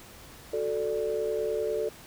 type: chord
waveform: sine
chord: D major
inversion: first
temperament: equal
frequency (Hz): 370 / 440 / 587.3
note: F#4 / A4 / D5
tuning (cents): 0 / 0 / 0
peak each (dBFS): -34 / -28 / -32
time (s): 0.53-1.89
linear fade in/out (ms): 5
effects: tanh soft clip ceiling -17 dBFS + pink hiss -49 dBFS RMS until 2.06 s